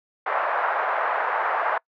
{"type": "band-pass noise", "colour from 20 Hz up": "pink", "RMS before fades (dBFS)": -24, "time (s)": [0.26, 1.78], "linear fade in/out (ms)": 5, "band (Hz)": [610, 1600], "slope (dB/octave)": 24, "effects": ["noise-tail reverb RT60 0.1 s tail -26 dB re dry", "high-pass 400 Hz 12 dB/octave"]}